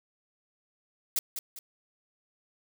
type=noise with echo; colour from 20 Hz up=blue; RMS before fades=-27 dBFS; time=1.16-1.19 s; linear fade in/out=2 ms; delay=200 ms; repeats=2; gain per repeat=-8 dB; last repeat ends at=1.59 s; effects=none